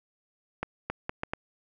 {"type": "accelerating click train", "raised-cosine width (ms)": 0.5, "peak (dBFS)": -15, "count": 5, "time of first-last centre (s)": [0.63, 1.335], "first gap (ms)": 270, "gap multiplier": 0.72, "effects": []}